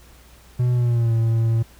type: tone with pitch glide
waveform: triangle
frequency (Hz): 123.47 to 113.88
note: B2 to A#2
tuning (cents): 0 to -40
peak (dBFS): -14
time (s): 0.59-1.63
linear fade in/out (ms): 10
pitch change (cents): -140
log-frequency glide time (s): 0.73-1.14
effects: added 60 Hz sine -48 dBFS peak until 1.79 s + pink hiss -51 dBFS RMS until 1.79 s